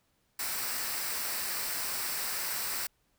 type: noise with comb filter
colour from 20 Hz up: white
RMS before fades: -34 dBFS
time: 0.39-2.87 s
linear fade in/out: 5 ms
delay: 0.3 ms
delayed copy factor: -0.5
effects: pink hiss -73 dBFS RMS until 3.18 s